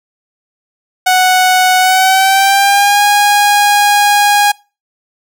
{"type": "tone with pitch glide", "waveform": "sawtooth", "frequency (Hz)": [740, 821.1], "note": ["F#5", "G#5"], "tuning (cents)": [0, -20], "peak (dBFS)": -3, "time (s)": [1.06, 4.52], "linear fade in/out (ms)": 10, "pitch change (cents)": 180, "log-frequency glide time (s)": [1.79, 3.02], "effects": ["noise-tail reverb RT60 0.3 s tail -24 dB re dry"]}